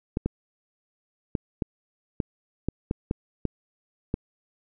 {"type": "clicks", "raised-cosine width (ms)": 3, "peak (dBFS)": -12, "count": 10, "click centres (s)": [0.171, 0.26, 1.352, 1.622, 2.202, 2.686, 2.911, 3.111, 3.453, 4.141], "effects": []}